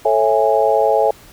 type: chord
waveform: sine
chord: A major seventh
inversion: none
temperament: just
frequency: 440 / 550 / 660 / 825 Hz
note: A4 / C#5 / E5 / G#5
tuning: 0 / -14 / +2 / -12 cents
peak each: -17 dBFS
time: 0.05-1.11 s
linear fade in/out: 5 ms
effects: pink hiss -44 dBFS RMS until 1.32 s